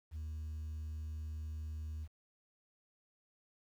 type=tone; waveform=sine; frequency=77.78 Hz; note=D#2; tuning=in tune; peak=-37 dBFS; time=0.11-2.08 s; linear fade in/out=50 ms; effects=tanh soft clip ceiling -39 dBFS + 11-bit